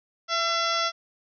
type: harmonic tone with a mistuned harmonic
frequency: 676 Hz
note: E5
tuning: 43 cents sharp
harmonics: 1 / 2 / 3 / 4 / 5 / 6 / 7 / 8 / 9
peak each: -31 / -26 / -33 / -37 / -31 / -38 / -35 / -33 / -39 dBFS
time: 0.28-0.92 s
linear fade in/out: 50 ms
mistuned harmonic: 1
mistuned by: -23 cents
effects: none